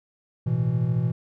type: chord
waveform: triangle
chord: A suspended second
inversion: none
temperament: equal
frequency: 110 / 123.47 / 164.81 Hz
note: A2 / B2 / E3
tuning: 0 / 0 / 0 cents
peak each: -27 / -21 / -24 dBFS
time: 0.46-1.12 s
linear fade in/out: 10 ms
effects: none